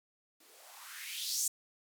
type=noise with band-pass filter sweep; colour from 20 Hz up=violet; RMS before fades=-40 dBFS; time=0.4-1.48 s; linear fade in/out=5 ms; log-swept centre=300 to 7600 Hz; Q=3.3; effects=none